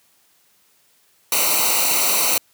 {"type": "noise with comb filter", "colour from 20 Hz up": "white", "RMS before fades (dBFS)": -18, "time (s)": [1.32, 2.38], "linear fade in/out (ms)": 2, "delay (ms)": 0.59, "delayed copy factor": -0.9, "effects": ["white hiss -59 dBFS RMS until 2.53 s", "high-pass 80 Hz 12 dB/octave"]}